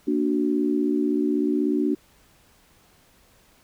sine chord, Bb augmented, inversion none, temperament equal, 233.1 / 293.7 / 370 Hz, Bb3 / D4 / F#4, 0 / 0 / 0 cents, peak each -26 / -22 / -26 dBFS, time 0.07-1.95 s, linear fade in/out 10 ms, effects pink hiss -58 dBFS RMS until 3.63 s

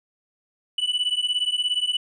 triangle beating tone pair, 2960 / 2977 Hz, F#7 / F#7, 0 / +10 cents, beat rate 17 Hz, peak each -23 dBFS, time 0.78-1.97 s, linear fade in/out 5 ms, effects resampled to 22050 Hz

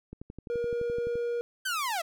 click train, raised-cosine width 3 ms, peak -28 dBFS, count 13, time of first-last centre 0.13-1.156 s, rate 11.7 Hz
triangle tone, 475.2 Hz, A#4, 33 cents sharp, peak -26 dBFS, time 0.5-1.41 s, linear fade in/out 0 ms
sawtooth linear sweep, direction down, 1578 to 628 Hz, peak -25 dBFS, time 1.65-2.02 s, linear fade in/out 10 ms
effects none

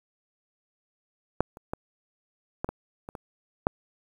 clicks, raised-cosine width 1 ms, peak -7 / -30 / -16 / -14 / -17 / -24 / -23 / -7 dBFS, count 8, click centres 1.406 / 1.571 / 1.735 / 2.645 / 2.69 / 3.089 / 3.152 / 3.669 s, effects 8-bit

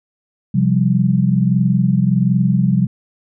sine chord, C suspended fourth, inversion none, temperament equal, 130.81 / 174.61 / 196 Hz, C3 / F3 / G3, 0 / 0 / 0 cents, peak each -16 dBFS, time 0.54-2.87 s, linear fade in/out 10 ms, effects none

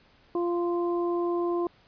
harmonic tone, 346.9 Hz, F4, 12 cents flat, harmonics 1 / 2 / 3, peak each -25 / -36 / -35 dBFS, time 0.35-1.67 s, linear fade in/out 2 ms, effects pink hiss -60 dBFS RMS until 1.87 s + resampled to 11025 Hz

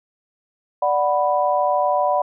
sine chord, B minor, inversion first, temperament equal, 587.3 / 740 / 987.8 Hz, D5 / F#5 / B5, 0 / 0 / 0 cents, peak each -20 / -20 / -21 dBFS, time 0.82-2.22 s, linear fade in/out 5 ms, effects none

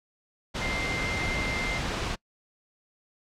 sine tone in noise, 2093 Hz, C7, in tune, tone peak -31 dBFS, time 0.61-1.79 s, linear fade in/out 20 ms, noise pink, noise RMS -30 dBFS, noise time 0.54-2.16 s, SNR -4 dB, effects noise-tail reverb RT60 0.1 s tail -25 dB re dry + low-pass 5000 Hz 12 dB/octave

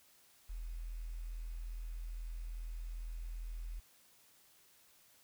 sine tone with quantisation, 41.2 Hz, E1, in tune, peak -40 dBFS, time 0.49-3.8 s, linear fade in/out 10 ms, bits 11, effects white hiss -66 dBFS RMS until 5.23 s

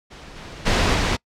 pink noise with level steps, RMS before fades -40 / -37 / -18 / -20 dBFS, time 0.1-1.17 s, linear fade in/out 20 ms, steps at 0.35 / 0.65 / 0.94 s, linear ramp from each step 20 ms, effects noise-tail reverb RT60 0.1 s tail -25 dB re dry + low-pass 5000 Hz 12 dB/octave

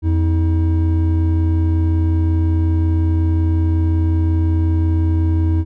triangle tone pair together, 84.5 / 319 Hz, E2 / D#4, +43 / +43 cents, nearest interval octave + major seventh, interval 2300 cents, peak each -11 / -20 dBFS, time 0.02-5.65 s, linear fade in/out 50 ms, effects none

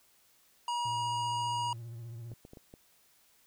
harmonic tone, 957 Hz, A#5, 45 cents sharp, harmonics 1 / 3 / 5 / 7 / 9, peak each -31 / -40 / -47 / -49 / -50 dBFS, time 0.68-1.73 s, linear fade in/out 2 ms
triangle tone with vibrato, 116.54 Hz, A#2, in tune, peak -39 dBFS, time 0.85-2.34 s, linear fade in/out 5 ms, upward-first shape triangle, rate 15 Hz, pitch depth 63 cents each way
clicks, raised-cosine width 2 ms, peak -36 dBFS, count 5, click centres 2.317 / 2.451 / 2.534 / 2.572 / 2.739 s
effects white hiss -66 dBFS RMS until 3.46 s

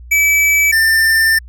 square tone pair in turn, 2300 / 1791 Hz, D7 / A6, -37 / +30 cents, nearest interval major third, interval 433 cents, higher first, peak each -10 dBFS, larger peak neither, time 0.11-0.72 / 0.72-1.39 s, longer second, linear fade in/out 10 ms, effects added 60 Hz sine -32 dBFS peak until 1.48 s

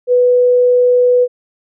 sine tone, 494.1 Hz, B4, 1 cent sharp, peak -7 dBFS, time 0.07-1.28 s, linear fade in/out 50 ms, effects none

